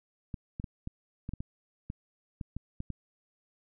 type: clicks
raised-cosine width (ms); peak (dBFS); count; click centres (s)
5; -24; 12; 0.342 / 0.599 / 0.642 / 0.874 / 1.291 / 1.336 / 1.405 / 1.901 / 2.412 / 2.566 / 2.804 / 2.903
effects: none